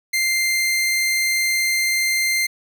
sawtooth tone, 2093 Hz, C7, in tune, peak -14 dBFS, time 0.13-2.47 s, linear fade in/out 10 ms, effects none

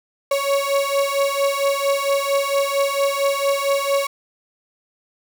35% pulse beating tone pair, 554.4 / 558.8 Hz, C#5 / C#5, 0 / +14 cents, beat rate 4.4 Hz, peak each -19 dBFS, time 0.31-4.07 s, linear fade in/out 5 ms, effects none

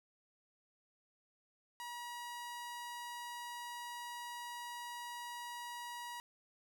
sawtooth tone, 960 Hz, B5, 49 cents flat, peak -40 dBFS, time 1.8-6.2 s, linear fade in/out 0 ms, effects none

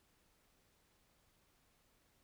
silence, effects pink hiss -74 dBFS RMS until 2.23 s

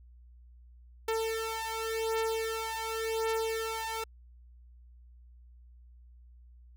sawtooth beating tone pair, 446.7 / 447.6 Hz, A4 / A4, +26 / +30 cents, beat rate 0.9 Hz, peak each -30 dBFS, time 1.08-4.04 s, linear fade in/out 5 ms, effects added 60 Hz sine -52 dBFS peak until 6.76 s

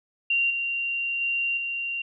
sine tone with level steps, 2766 Hz, F7, 17 cents flat, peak -20 / -25 / -23 / -27 dBFS, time 0.3-2.02 s, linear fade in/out 5 ms, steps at 0.5 / 1.21 / 1.57 s, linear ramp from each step 5 ms, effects none

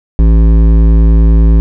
triangle tone with hard clipping, 55 Hz, A1, in tune, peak -5 dBFS, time 0.19-1.6 s, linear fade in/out 0 ms, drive 16 dB, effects none

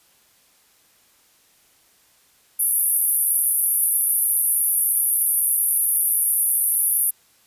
pink band-pass noise, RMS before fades -20 dBFS, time 2.59-7.11 s, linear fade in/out 10 ms, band 9800 to 13000 Hz, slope 96 dB/octave, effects white hiss -58 dBFS RMS until 7.46 s + resampled to 32000 Hz

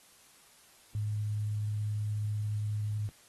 sine tone with quantisation, 105.4 Hz, G#2, 26 cents sharp, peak -30 dBFS, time 0.95-3.09 s, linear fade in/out 0 ms, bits 10, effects white hiss -60 dBFS RMS until 3.28 s + AAC 32 kbps

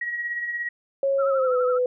sine tone with tremolo, 1906 Hz, A#6, 38 cents sharp, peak -24 dBFS, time 0.01-0.69 s, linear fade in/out 5 ms, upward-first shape sine, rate 17 Hz, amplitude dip 45%
sine tone with pitch glide, 548 to 499.6 Hz, C#5 to B4, -20 to +20 cents, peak -19 dBFS, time 1.03-1.86 s, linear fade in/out 2 ms, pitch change -160 cents, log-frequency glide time 1.3-1.54 s
sine tone with vibrato, 1318.5 Hz, E6, in tune, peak -27 dBFS, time 1.18-1.79 s, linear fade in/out 20 ms, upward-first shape sine, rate 12 Hz, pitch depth 69 cents each way
effects none

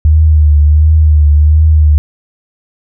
sine tone with vibrato, 76.1 Hz, D#2, 38 cents flat, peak -3 dBFS, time 0.05-1.98 s, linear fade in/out 0 ms, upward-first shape triangle, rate 1.4 Hz, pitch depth 61 cents each way, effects none

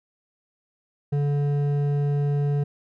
sine tone with hard clipping, 144 Hz, D3, 34 cents flat, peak -22 dBFS, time 1.12-2.64 s, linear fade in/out 10 ms, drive 8 dB, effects none

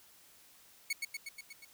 sawtooth tone with echo, 2217 Hz, C#7, in tune, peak -28 dBFS, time 0.9-0.93 s, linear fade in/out 5 ms, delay 120 ms, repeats 6, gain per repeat -3 dB, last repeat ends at 1.65 s, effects white hiss -61 dBFS RMS until 1.73 s

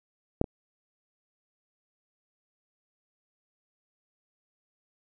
clicks, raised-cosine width 2 ms, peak -7 / -21 dBFS, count 2, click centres 0.414 / 0.442 s, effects none

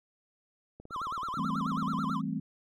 click train, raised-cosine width 2 ms, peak -34 dBFS, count 25, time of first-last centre 0.8-2.097 s, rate 18.5 Hz
triangle tone with vibrato, 1174.7 Hz, D6, in tune, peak -31 dBFS, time 0.9-2.22 s, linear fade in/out 50 ms, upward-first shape sine, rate 9.2 Hz, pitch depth 280 cents each way
sine chord, A minor seventh, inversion second, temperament equal, 164.81 / 196 / 220 / 261.6 Hz, E3 / G3 / A3 / C4, 0 / 0 / 0 / 0 cents, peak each -36 dBFS, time 1.37-2.4 s, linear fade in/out 5 ms
effects none

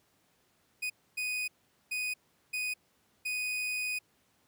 40% pulse tone bursts at uneven times, 2489 Hz, D#7, in tune, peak -31 dBFS, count 5, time 0.82-0.9 / 1.17-1.48 / 1.91-2.14 / 2.53-2.74 / 3.25-3.99 s, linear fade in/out 10 ms, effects pink hiss -70 dBFS RMS until 4.47 s + high-pass 100 Hz 12 dB/octave

